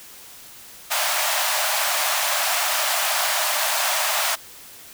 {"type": "high-pass noise", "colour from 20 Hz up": "pink", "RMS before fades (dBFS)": -22, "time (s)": [0.9, 4.36], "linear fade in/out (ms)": 20, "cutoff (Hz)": 590, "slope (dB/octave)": 96, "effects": ["white hiss -43 dBFS RMS until 4.93 s"]}